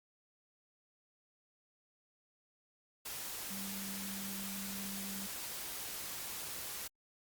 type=tone in noise; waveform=sine; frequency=196 Hz; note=G3; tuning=in tune; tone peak=-44 dBFS; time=3.5-5.27 s; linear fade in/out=10 ms; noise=white; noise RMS=-43 dBFS; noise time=3.05-6.88 s; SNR=-4 dB; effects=Opus 48 kbps